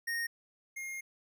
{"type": "tone pair in turn", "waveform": "square", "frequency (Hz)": [1856, 2133], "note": ["A#6", "C7"], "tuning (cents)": [-8, 33], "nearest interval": "major second", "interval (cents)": 241, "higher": "second", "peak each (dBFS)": [-33, -39], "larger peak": "first", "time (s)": [[0.07, 0.27], [0.76, 1.01]], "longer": "second", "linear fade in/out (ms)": 10, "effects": []}